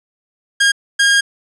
sawtooth tone bursts at uneven times, 1623 Hz, G#6, 40 cents flat, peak -6 dBFS, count 2, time 0.6-0.72 / 0.99-1.21 s, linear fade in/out 10 ms, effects resampled to 22050 Hz + 8-bit

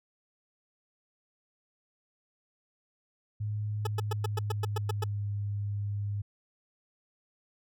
sine tone with pitch glide, 105.3 to 102.07 Hz, G#2 to G#2, +24 to -30 cents, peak -30 dBFS, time 3.4-6.22 s, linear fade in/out 10 ms, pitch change -54 cents, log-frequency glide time 3.82-5.31 s
20% pulse tone bursts, 428.8 Hz, A4, 45 cents flat, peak -25 dBFS, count 10, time 3.85-5.04 s, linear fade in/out 5 ms, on 20 ms, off 110 ms
effects none

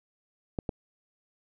clicks, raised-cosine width 2 ms, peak -17 dBFS, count 2, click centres 0.588 / 0.692 s, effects none

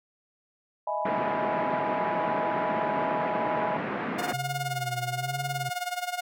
sine chord, E major seventh, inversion third, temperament equal with one note detuned, 622.3 / 659.3 / 835.9 / 987.8 Hz, D#5 / E5 / G#5 / B5, 0 / 0 / +11 / 0 cents, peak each -32 / -35 / -31 / -32 dBFS, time 0.87-3.77 s, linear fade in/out 5 ms
pink band-pass noise, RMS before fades -32 dBFS, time 1.05-4.33 s, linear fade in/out 5 ms, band 170 to 2100 Hz, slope 24 dB/octave
sawtooth tone with tremolo, 716 Hz, F5, 43 cents sharp, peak -23 dBFS, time 4.18-6.21 s, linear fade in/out 10 ms, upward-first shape sine, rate 19 Hz, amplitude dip 80%
triangle tone with vibrato, 130.81 Hz, C3, in tune, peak -31 dBFS, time 4.33-5.7 s, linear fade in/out 10 ms, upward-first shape sine, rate 1.1 Hz, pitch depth 80 cents each way
effects none

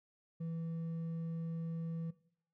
sine tone with hard clipping, 164.81 Hz, E3, in tune, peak -39 dBFS, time 0.4-2.11 s, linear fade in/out 10 ms, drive 4 dB, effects noise-tail reverb RT60 0.6 s tail -18 dB re dry

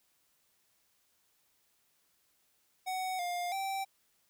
square tone with pitch steps, 747 / 706 / 777 Hz, F#5 / F5 / G5, +16 / +19 / -16 cents, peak -34 dBFS, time 2.86-3.85 s, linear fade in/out 20 ms, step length 330 ms, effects white hiss -73 dBFS RMS until 4.29 s

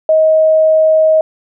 sine tone, 631 Hz, D#5, 24 cents sharp, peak -6 dBFS, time 0.09-1.21 s, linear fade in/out 2 ms, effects none

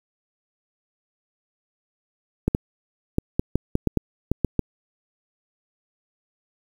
clicks, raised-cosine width 3 ms, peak -6 dBFS, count 11, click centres 2.48 / 2.549 / 3.184 / 3.395 / 3.556 / 3.754 / 3.873 / 3.973 / 4.316 / 4.447 / 4.593 s, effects 7-bit

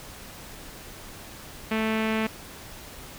sawtooth tone with low-pass filter, 220 Hz, A3, in tune, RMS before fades -26 dBFS, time 1.71-2.27 s, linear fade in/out 5 ms, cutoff 2500 Hz, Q 2.5, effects pink hiss -43 dBFS RMS until 3.18 s

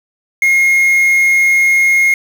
triangle tone with quantisation, 2147 Hz, C7, 44 cents sharp, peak -6 dBFS, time 0.42-2.14 s, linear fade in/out 2 ms, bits 5, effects none

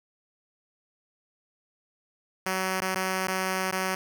5% pulse tone with dropouts, 188 Hz, F#3, 28 cents sharp, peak -15 dBFS, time 2.46-3.95 s, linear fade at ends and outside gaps 2 ms, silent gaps 2.805-2.819 / 2.946-2.956 / 3.272-3.282 / 3.711-3.725 s, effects none

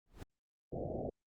brown noise with exponential growth, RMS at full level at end -40 dBFS, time 0.06-0.23 s, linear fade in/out 1 ms, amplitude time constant 36 ms
white low-pass noise, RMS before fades -40 dBFS, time 0.72-1.1 s, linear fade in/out 10 ms, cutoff 720 Hz, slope 96 dB/octave
effects Opus 48 kbps

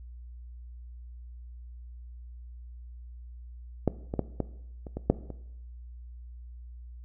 clicks, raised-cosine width 2 ms, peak -9 / -18 / -12 / -14 / -27 / -20 / -6 / -25 dBFS, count 8, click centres 3.877 / 4.139 / 4.193 / 4.403 / 4.868 / 4.97 / 5.1 / 5.303 s, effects noise-tail reverb RT60 0.8 s tail -17 dB re dry + added 60 Hz sine -42 dBFS peak until 7.04 s

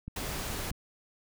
click train, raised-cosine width 5 ms, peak -26 dBFS, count 4, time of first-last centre 0.08-0.714 s, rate 4.73 Hz
pink noise, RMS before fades -36 dBFS, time 0.16-0.71 s, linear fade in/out 5 ms
effects none

